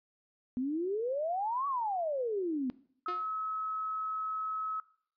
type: exponential two-way sweep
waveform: sine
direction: up then down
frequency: 243.7 to 1150 to 243.7 Hz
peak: -30 dBFS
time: 0.57-2.7 s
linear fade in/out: 0 ms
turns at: 1.67 s
type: tone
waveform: sine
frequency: 1287 Hz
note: E6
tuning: 42 cents flat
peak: -33 dBFS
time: 3.06-4.8 s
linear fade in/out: 2 ms
type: tone with exponential decay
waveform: sawtooth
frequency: 357.4 Hz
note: F4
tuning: 40 cents sharp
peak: -32 dBFS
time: 3.08-3.32 s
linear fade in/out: 5 ms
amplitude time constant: 51 ms
effects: noise-tail reverb RT60 0.6 s tail -19 dB re dry + resampled to 11025 Hz